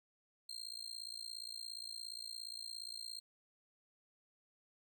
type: tone with amplitude modulation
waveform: 35% pulse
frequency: 4186 Hz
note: C8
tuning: in tune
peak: -39 dBFS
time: 0.49-3.2 s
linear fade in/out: 5 ms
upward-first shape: sine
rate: 57.2 Hz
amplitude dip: 100%
effects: none